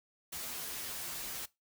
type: noise with comb filter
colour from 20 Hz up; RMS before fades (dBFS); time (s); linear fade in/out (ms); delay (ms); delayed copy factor
white; -41; 0.32-1.46; 10; 10; -0.7
effects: noise-tail reverb RT60 0.2 s tail -20 dB re dry